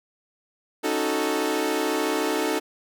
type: chord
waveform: sawtooth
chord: D# half-diminished seventh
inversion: third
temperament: equal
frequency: 277.2 / 311.1 / 370 / 440 Hz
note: C#4 / D#4 / F#4 / A4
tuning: 0 / 0 / 0 / 0 cents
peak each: -27 / -23 / -26 / -23 dBFS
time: 0.83-2.6 s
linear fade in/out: 20 ms
effects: none